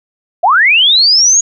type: linear sweep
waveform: sine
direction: up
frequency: 622.3 to 6760 Hz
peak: -5 dBFS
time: 0.43-1.41 s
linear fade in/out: 10 ms
effects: none